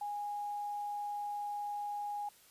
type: tone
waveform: sine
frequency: 824 Hz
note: G#5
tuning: 14 cents flat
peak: -36 dBFS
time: 0.01-2.29 s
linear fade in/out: 5 ms
effects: white hiss -62 dBFS RMS until 2.5 s + resampled to 32000 Hz